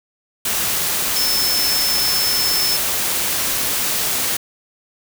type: tone in noise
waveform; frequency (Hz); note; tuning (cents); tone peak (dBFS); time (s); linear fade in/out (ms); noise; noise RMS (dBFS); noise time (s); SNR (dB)
sine; 5274; E8; 0; -18; 1.16-2.77; 5; white; -20; 0.45-4.37; -1
effects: none